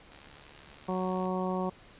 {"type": "click train", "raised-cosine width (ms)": 0.2, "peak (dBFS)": -35, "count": 83, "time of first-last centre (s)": [0.12, 1.256], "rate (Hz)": 72.2}
{"type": "harmonic tone", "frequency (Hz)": 185, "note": "F#3", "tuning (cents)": 0, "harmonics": [1, 2, 3, 4, 5, 6], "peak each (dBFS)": [-32, -35, -37, -38, -39, -40], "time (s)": [0.88, 1.7], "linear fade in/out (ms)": 10}
{"effects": ["pink hiss -55 dBFS RMS until 1.99 s", "resampled to 8000 Hz"]}